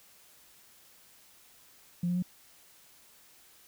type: tone with pitch steps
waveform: sine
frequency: 174.61 / 177.56 / 180.56 Hz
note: F3 / F3 / F#3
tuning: 0 / +29 / -42 cents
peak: -26 dBFS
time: 2.03-2.225 s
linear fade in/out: 5 ms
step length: 65 ms
effects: tanh soft clip ceiling -22 dBFS + white hiss -59 dBFS RMS until 3.67 s